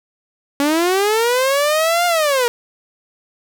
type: linear two-way sweep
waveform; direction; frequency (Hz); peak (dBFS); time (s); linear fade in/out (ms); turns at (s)
sawtooth; up then down; 277.2 to 710 to 464.8; -10; 0.6-2.48; 0; 2.06
effects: none